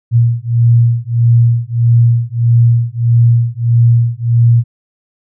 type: beating tone pair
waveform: sine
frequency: 117 / 118.6 Hz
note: A#2 / A#2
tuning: +7 / +30 cents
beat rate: 1.6 Hz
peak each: -10 dBFS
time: 0.11-4.64 s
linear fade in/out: 50 ms
effects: none